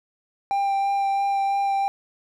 triangle tone with vibrato, 792 Hz, G5, 18 cents sharp, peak -18 dBFS, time 0.51-1.88 s, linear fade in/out 0 ms, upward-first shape sine, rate 3 Hz, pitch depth 10 cents each way, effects none

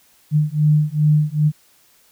sine beating tone pair, 150 / 152.5 Hz, D3 / D#3, +37 / -34 cents, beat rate 2.5 Hz, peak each -16 dBFS, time 0.31-1.52 s, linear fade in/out 50 ms, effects white hiss -55 dBFS RMS until 2.11 s

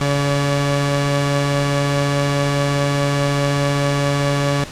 sawtooth tone pair together, 141.5 / 570.8 Hz, C#3 / D5, +36 / -49 cents, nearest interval 2 octaves, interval 2415 cents, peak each -13 / -18 dBFS, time 0.01-4.64 s, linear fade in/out 2 ms, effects pink hiss -34 dBFS RMS until 4.71 s + low-pass 8000 Hz 12 dB/octave

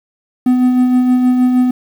triangle tone with tremolo, 251.2 Hz, B3, 30 cents sharp, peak -5 dBFS, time 0.46-1.71 s, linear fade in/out 5 ms, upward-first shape sine, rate 6.4 Hz, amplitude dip 35%, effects 7-bit

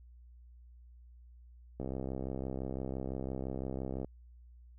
click train, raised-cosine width 2 ms, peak -25 dBFS, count 149, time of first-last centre 1.8-4.046 s, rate 65.9 Hz, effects added 60 Hz sine -53 dBFS peak until 4.78 s

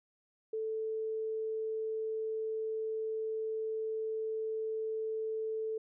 sine tone, 440 Hz, A4, in tune, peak -33 dBFS, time 0.53-5.78 s, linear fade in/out 5 ms, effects none

